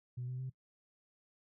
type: tone with pitch steps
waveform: sine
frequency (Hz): 123.9 / 127.02 / 130.21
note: B2 / B2 / C3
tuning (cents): +6 / +49 / -8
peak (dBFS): -37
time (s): 0.17-0.5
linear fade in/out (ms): 10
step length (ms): 110
effects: noise-tail reverb RT60 0.1 s tail -19 dB re dry + tanh soft clip ceiling -34 dBFS